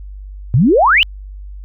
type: exponential sweep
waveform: sine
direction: up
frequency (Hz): 106.6 to 3136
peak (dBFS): -7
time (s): 0.54-1.03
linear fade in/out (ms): 0
effects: added 49 Hz sine -28 dBFS peak until 1.64 s